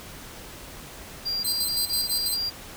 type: tone bursts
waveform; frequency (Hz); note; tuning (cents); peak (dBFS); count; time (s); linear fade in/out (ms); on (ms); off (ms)
triangle; 4768; D8; +25; -24; 6; 1.25-2.505; 20; 190; 23
type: tone with tremolo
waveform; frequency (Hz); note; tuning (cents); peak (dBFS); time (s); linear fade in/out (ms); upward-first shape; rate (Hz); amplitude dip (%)
10% pulse; 4103; C8; -35; -18; 1.44-2.37; 10; square; 6.1; 65
effects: pink hiss -42 dBFS RMS until 2.76 s